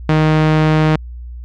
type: tone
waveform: sawtooth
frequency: 155.56 Hz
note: D#3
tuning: in tune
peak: -6 dBFS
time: 0.09-0.96 s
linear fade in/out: 2 ms
effects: added 60 Hz sine -27 dBFS peak until 1.44 s + low-pass 3000 Hz 12 dB/octave